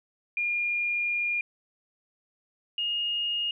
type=tone pair in turn; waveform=sine; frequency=2416 / 2852 Hz; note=D7 / F7; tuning=+48 / +36 cents; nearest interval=minor third; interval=288 cents; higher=second; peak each=-25 / -26 dBFS; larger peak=first; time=0.37-1.41 / 2.78-3.51 s; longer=first; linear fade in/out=2 ms; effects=none